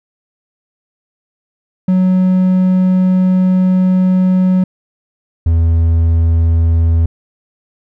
triangle tone pair in turn, 185 / 82.59 Hz, F#3 / E2, 0 / +4 cents, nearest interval octave + major second, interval 1396 cents, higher first, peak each -6 dBFS, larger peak neither, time 1.88-4.64 / 5.46-7.06 s, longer first, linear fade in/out 5 ms, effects none

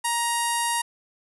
sawtooth tone with low-pass filter, 940 Hz, A#5, 14 cents sharp, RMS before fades -25 dBFS, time 0.04-0.82 s, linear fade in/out 10 ms, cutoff 9900 Hz, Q 5.5, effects none

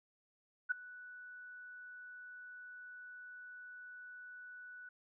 sine tone with ADSR envelope, 1481 Hz, F#6, 1 cent sharp, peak -28 dBFS, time 0.69-4.89 s, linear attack 23 ms, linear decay 10 ms, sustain -21 dB, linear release 4 ms, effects none

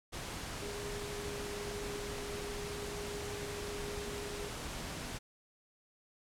sine tone in noise, 409.9 Hz, G#4, 23 cents flat, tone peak -42 dBFS, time 0.61-4.5 s, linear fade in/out 20 ms, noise pink, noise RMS -42 dBFS, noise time 0.12-5.19 s, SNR -3 dB, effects low-pass 10000 Hz 12 dB/octave

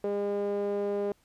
sawtooth tone with band-pass filter, 202.8 Hz, G#3, 41 cents flat, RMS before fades -30 dBFS, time 0.04-1.12 s, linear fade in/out 2 ms, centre 480 Hz, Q 7.1, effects pink hiss -67 dBFS RMS until 1.24 s + resampled to 32000 Hz

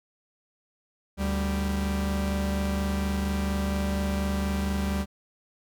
45% pulse tone pair together, 73.42 / 196.01 Hz, D2 / G3, 0 / 0 cents, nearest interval octave + perfect fourth, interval 1700 cents, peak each -28 dBFS, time 1.17-5.06 s, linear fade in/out 50 ms, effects none

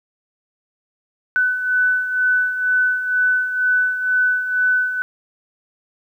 sine beating tone pair, 1498 / 1500.1 Hz, F#6 / F#6, +21 / +23 cents, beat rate 2.1 Hz, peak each -23 / -16 dBFS, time 1.36-5.02 s, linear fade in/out 0 ms, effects 9-bit

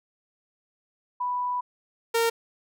sine / sawtooth tone pair in turn, 987.8 / 460.4 Hz, B5 / A#4, 0 / -22 cents, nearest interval octave + minor second, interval 1322 cents, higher first, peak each -25 / -17 dBFS, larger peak second, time 1.2-1.61 / 2.14-2.3 s, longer first, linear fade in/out 10 ms, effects none

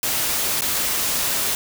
white noise with dropouts, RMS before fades -22 dBFS, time 0.03-1.55 s, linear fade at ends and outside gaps 1 ms, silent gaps 0.609-0.619 s, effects none

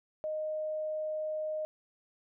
sine tone, 619 Hz, D#5, 9 cents flat, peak -32 dBFS, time 0.24-1.65 s, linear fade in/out 0 ms, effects none

